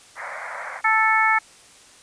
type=band-pass noise; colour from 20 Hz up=white; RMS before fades=-33 dBFS; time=0.15-0.82 s; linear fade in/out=50 ms; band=520 to 2200 Hz; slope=96 dB/octave
type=harmonic tone; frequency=440 Hz; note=A4; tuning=in tune; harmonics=2 / 3 / 4 / 5; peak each=-21 / -21 / -21 / -21 dBFS; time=0.84-1.39 s; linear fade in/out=10 ms
effects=white hiss -49 dBFS RMS until 2.02 s + resampled to 22050 Hz